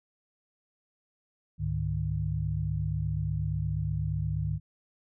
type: tone cluster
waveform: sine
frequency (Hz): 68.7 / 103.8 / 152.2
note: C#2 / G#2 / D#3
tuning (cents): -15 / 0 / -38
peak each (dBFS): -34 / -31 / -31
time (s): 1.58-4.6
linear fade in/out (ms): 50
effects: none